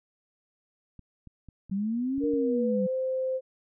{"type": "clicks", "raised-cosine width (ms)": 5, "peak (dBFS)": -34, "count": 7, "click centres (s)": [0.993, 1.273, 1.487, 1.697, 2.18, 2.239, 2.337]}
{"type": "linear two-way sweep", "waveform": "sine", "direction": "up then down", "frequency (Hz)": [187.6, 295.3, 187.6], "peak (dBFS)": -26, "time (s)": [1.71, 2.87], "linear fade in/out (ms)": 10, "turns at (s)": 2.28}
{"type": "tone with pitch glide", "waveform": "sine", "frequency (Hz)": [466.2, 520.3], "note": ["A#4", "C5"], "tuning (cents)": [0, -10], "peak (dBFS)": -26, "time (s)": [2.2, 3.41], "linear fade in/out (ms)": 50, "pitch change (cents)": 190, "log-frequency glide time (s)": [2.39, 2.93]}
{"effects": []}